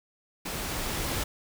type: noise with level ramp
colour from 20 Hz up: pink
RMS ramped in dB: -34 to -30 dBFS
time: 0.45-1.24 s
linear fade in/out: 10 ms
effects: none